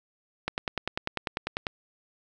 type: click train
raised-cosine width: 0.3 ms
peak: -12 dBFS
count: 13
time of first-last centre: 0.48-1.668 s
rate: 10.1 Hz
effects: none